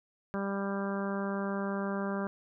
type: harmonic tone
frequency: 197.7 Hz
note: G3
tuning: 15 cents sharp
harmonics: 1 / 2 / 3 / 4 / 5 / 6 / 7 / 8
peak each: -33 / -38 / -39 / -45 / -43 / -43 / -45 / -44 dBFS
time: 0.34-2.27 s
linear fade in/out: 0 ms
effects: none